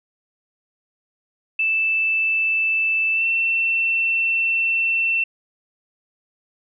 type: tone with pitch glide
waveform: sine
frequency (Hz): 2642 to 2690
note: E7 to E7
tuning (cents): +3 to +34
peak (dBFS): -17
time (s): 1.59-5.24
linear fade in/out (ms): 5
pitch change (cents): +31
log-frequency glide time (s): 3.13-3.25
effects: none